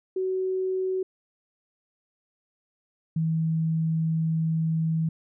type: tone pair in turn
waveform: sine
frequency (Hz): 375 / 161.26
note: F#4 / E3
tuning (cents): +23 / -38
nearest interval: octave + minor third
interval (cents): 1461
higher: first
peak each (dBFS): -24 / -22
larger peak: second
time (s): 0.16-1.03 / 3.16-5.09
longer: second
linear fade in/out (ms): 5
effects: none